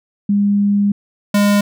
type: tone pair in turn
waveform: sine / square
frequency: 202.8 / 204.2 Hz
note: G#3 / G#3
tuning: -41 / -29 cents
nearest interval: unison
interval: 12 cents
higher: second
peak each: -11 dBFS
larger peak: neither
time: 0.29-0.92 / 1.34-1.61 s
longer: first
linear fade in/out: 5 ms
effects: none